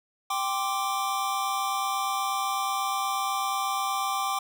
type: chord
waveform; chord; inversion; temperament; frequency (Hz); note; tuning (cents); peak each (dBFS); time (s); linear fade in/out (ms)
square; G suspended fourth; none; equal; 784 / 1046.5 / 1174.7; G5 / C6 / D6; 0 / 0 / 0; -31 / -34 / -30; 0.3-4.39; 5
effects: none